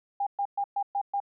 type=tone bursts; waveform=sine; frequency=803 Hz; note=G5; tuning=41 cents sharp; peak=-25 dBFS; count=6; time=0.2-1.202 s; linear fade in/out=5 ms; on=67 ms; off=120 ms; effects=none